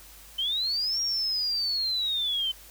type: linear two-way sweep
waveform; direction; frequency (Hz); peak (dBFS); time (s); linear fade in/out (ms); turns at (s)
sine; up then down; 3042 to 5630 to 3042; -25; 0.38-2.52; 10; 1.01
effects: added 50 Hz sine -53 dBFS peak until 2.7 s + white hiss -50 dBFS RMS until 2.7 s